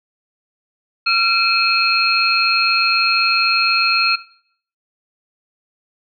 sine tone cluster, 1368 / 2387 / 2574 / 4246 Hz, F6 / D7 / E7 / C8, -36 / +28 / -42 / +25 cents, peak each -18 / -25 / -18 / -18 dBFS, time 1.06-4.16 s, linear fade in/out 10 ms, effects noise-tail reverb RT60 0.6 s tail -19 dB re dry

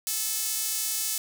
sawtooth tone with high-pass filter, 434.6 Hz, A4, 21 cents flat, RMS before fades -29 dBFS, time 0.07-1.18 s, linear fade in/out 0 ms, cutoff 7100 Hz, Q 0.73, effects none

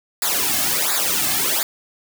white noise with flanger, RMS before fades -20 dBFS, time 0.22-1.63 s, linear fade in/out 2 ms, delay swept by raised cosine 0.33 to 2.13 ms, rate 1.4 Hz, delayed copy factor -0.95, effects none

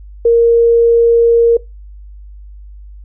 sine tone, 466.2 Hz, A#4, in tune, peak -5 dBFS, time 0.25-1.57 s, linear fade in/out 5 ms, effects noise-tail reverb RT60 0.2 s tail -20 dB re dry + added 50 Hz sine -31 dBFS peak until 3.04 s

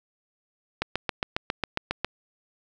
click train, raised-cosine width 0.3 ms, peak -9 dBFS, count 10, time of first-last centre 0.82-2.046 s, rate 7.34 Hz, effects none

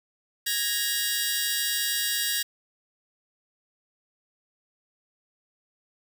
15% pulse tone cluster, 1650 / 1867 / 2845 / 3873 / 4674 Hz, G#6 / A#6 / F7 / B7 / D8, -12 / +2 / +31 / -35 / -9 cents, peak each -25 dBFS, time 0.46-2.43 s, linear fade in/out 10 ms, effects none

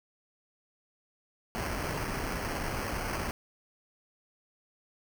pink noise with sample-and-hold, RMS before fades -34 dBFS, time 1.55-3.31 s, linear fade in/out 0 ms, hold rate 3675 Hz, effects none

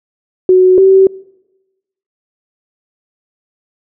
sine tone pair in turn, 370 / 383.4 Hz, F#4 / G4, 0 / -38 cents, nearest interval minor second, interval 62 cents, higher second, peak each -3 dBFS, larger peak neither, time 0.49-0.78 / 0.78-1.07 s, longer neither, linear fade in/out 2 ms, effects noise-tail reverb RT60 1.0 s tail -23 dB re dry

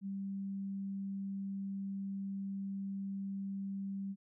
sine tone, 196 Hz, G3, in tune, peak -37 dBFS, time 0.01-4.16 s, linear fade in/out 50 ms, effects none

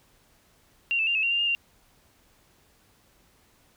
sine tone with pitch steps, 2765 / 2634 / 2786 / 2590 / 2759 / 2791 / 2825 / 2773 Hz, F7 / E7 / F7 / E7 / F7 / F7 / F7 / F7, -18 / -2 / -5 / -31 / -22 / -2 / +19 / -13 cents, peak -22 dBFS, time 0.91-1.55 s, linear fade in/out 0 ms, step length 80 ms, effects pink hiss -62 dBFS RMS until 3.76 s

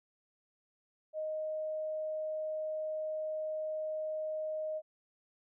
sine tone, 622.3 Hz, D#5, in tune, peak -34 dBFS, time 1.13-4.82 s, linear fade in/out 50 ms, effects none

